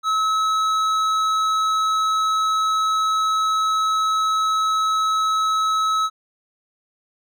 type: tone with hard clipping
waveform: triangle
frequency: 1292 Hz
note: E6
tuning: 35 cents flat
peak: -19 dBFS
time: 0.03-6.1 s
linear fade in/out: 50 ms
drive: 13 dB
effects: none